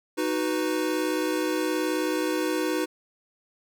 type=chord; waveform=square; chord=B major; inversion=first; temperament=equal; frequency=311.1 / 370 / 493.9 Hz; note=D#4 / F#4 / B4; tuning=0 / 0 / 0 cents; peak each=-28 / -30 / -31 dBFS; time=0.17-2.86 s; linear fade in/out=20 ms; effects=none